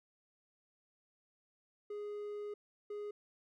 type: tone bursts at uneven times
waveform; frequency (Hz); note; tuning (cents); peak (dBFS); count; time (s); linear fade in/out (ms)
triangle; 414.7; G#4; -3; -38; 2; 1.9-2.54 / 2.9-3.11; 5
effects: none